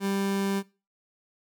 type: tone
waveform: 30% pulse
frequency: 196.9 Hz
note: G3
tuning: 8 cents sharp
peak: -23 dBFS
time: 0-0.63 s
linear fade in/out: 50 ms
effects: noise-tail reverb RT60 0.3 s tail -20 dB re dry